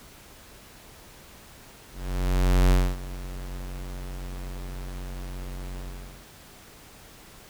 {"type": "tone with ADSR envelope", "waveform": "square", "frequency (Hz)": 45.72, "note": "F#1", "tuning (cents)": -20, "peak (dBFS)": -16, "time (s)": [1.91, 6.29], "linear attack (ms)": 800, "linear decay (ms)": 250, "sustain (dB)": -18, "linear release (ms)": 490, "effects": ["pink hiss -49 dBFS RMS until 7.49 s"]}